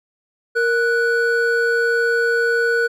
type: tone pair together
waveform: triangle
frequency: 466.2 / 1480.1 Hz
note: A#4 / F#6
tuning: 0 / 0 cents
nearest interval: octave + minor sixth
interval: 2000 cents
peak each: -16 dBFS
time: 0.55-2.88 s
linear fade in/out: 20 ms
effects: none